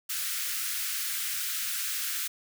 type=high-pass noise; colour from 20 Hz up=white; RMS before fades=-32 dBFS; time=0.09-2.28 s; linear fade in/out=10 ms; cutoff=1300 Hz; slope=48 dB/octave; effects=none